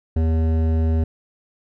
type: tone with hard clipping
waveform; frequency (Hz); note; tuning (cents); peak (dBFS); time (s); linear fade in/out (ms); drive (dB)
sine; 80.5; E2; -41; -18; 0.16-1.04; 5; 13
effects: none